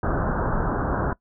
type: low-pass noise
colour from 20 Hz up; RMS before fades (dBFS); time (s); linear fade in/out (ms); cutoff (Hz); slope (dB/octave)
pink; -24; 0.03-1.13; 2; 1600; 96
effects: noise-tail reverb RT60 0.1 s tail -20 dB re dry